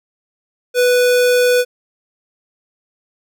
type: tone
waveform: square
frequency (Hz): 493.9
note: B4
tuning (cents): 0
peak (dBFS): -11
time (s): 0.74-1.65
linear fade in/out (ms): 50
effects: none